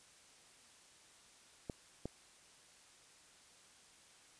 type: clicks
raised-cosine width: 2 ms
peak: -27 dBFS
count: 2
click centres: 1.698 / 2.056 s
effects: white hiss -63 dBFS RMS until 4.39 s + resampled to 22050 Hz